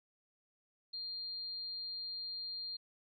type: tone with amplitude modulation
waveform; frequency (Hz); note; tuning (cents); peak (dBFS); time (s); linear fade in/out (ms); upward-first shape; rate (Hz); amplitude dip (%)
sine; 4200; C8; +6; -38; 0.93-2.77; 10; sine; 175; 35
effects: none